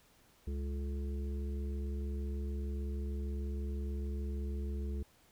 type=harmonic tone with a mistuned harmonic; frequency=69.3 Hz; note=C#2; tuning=in tune; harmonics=1 / 3 / 5 / 6; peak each=-35 / -45 / -49 / -51 dBFS; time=0.47-5.03 s; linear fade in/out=5 ms; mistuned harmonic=6; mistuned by=+70 cents; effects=pink hiss -66 dBFS RMS until 5.31 s